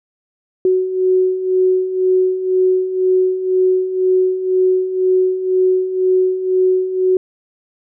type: beating tone pair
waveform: sine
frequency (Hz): 370 / 372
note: F#4 / F#4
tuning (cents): 0 / +9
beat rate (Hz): 2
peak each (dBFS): -19 / -13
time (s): 0.65-7.17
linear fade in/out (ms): 2
effects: none